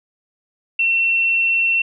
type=tone; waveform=sine; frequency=2708 Hz; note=E7; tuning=46 cents sharp; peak=-14 dBFS; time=0.79-1.82 s; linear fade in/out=5 ms; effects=none